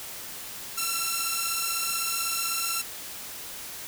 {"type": "beating tone pair", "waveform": "5% pulse", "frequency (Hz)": [1340, 1356], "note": ["E6", "E6"], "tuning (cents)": [28, 49], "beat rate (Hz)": 16, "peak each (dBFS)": [-19, -17], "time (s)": [0.77, 2.82], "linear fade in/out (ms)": 10, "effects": ["white hiss -39 dBFS RMS until 3.87 s"]}